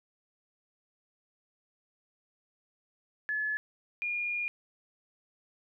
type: tone pair in turn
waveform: sine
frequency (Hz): 1715 / 2425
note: A6 / D#7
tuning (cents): -45 / -45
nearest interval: tritone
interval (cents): 600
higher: second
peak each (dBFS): -29 / -30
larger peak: first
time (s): 3.29-3.57 / 4.02-4.48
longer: second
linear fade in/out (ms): 0
effects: none